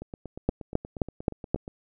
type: two click trains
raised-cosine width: 2 ms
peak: -9 / -24 dBFS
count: 5 / 15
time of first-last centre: 0.49-1.545 / 0.02-1.679 s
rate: 3.79 / 8.44 Hz
effects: none